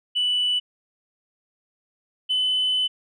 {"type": "tone pair in turn", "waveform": "sine", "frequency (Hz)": [2969, 3019], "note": ["F#7", "F#7"], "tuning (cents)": [5, 34], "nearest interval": "unison", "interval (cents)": 29, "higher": "second", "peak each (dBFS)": -18, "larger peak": "neither", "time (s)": [[0.15, 0.6], [2.29, 2.88]], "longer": "second", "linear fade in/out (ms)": 20, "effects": ["tanh soft clip ceiling -16 dBFS"]}